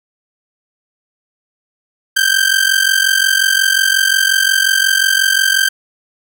sawtooth ring-modulated tone, 1567 Hz, G6, 1 cent flat, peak -4 dBFS, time 2.16-5.69 s, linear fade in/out 10 ms, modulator 22.8 Hz, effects none

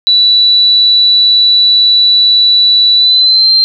sine tone with pitch glide, 3951 to 4150 Hz, B7 to C8, 0 to -15 cents, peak -4 dBFS, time 0.07-3.64 s, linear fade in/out 0 ms, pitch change +85 cents, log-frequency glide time 2.96-3.52 s, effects none

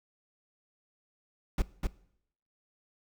brown noise with echo, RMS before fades -26 dBFS, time 1.58-1.62 s, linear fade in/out 2 ms, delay 250 ms, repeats 1, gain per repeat -3 dB, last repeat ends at 1.87 s, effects noise-tail reverb RT60 0.7 s tail -20 dB re dry

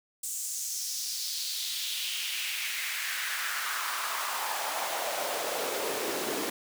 pink noise with high-pass filter sweep, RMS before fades -33 dBFS, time 0.23-6.5 s, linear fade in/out 5 ms, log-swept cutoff 7900 to 320 Hz, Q 2.6, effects none

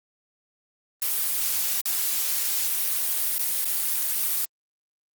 blue noise with dropouts, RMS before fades -25 dBFS, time 1.02-4.45 s, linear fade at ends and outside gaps 0 ms, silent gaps 1.809-1.857 / 3.381-3.393 / 3.645-3.655 s, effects Opus 32 kbps

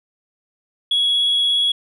sine tone with vibrato, 3346 Hz, G#7, 12 cents sharp, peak -13 dBFS, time 0.91-1.72 s, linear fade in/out 5 ms, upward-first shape triangle, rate 17 Hz, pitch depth 13 cents each way, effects tanh soft clip ceiling -12 dBFS

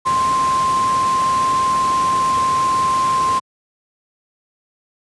sine tone in noise, 1049 Hz, C6, 4 cents sharp, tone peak -14 dBFS, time 0.05-3.4 s, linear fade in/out 20 ms, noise pink, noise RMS -27 dBFS, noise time 0.05-3.4 s, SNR +10 dB, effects high-pass 100 Hz 12 dB/octave + resampled to 22050 Hz

